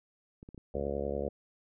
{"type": "clicks", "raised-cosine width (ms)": 3, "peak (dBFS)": -34, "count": 7, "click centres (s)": [0.429, 0.489, 0.546, 0.578, 0.771, 0.813, 0.868]}
{"type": "harmonic tone", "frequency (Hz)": 70.5, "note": "C#2", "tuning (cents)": 30, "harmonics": [1, 2, 3, 4, 5, 6, 7, 8, 9, 10], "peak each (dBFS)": [-40, -46, -41, -46, -42, -39, -37, -38, -46, -48], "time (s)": [0.74, 1.29], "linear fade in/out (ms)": 5}
{"effects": []}